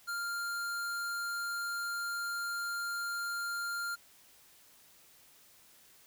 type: tone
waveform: square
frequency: 1396.9 Hz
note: F6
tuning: in tune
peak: -35 dBFS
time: 0.07-3.96 s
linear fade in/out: 20 ms
effects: white hiss -61 dBFS RMS until 6.06 s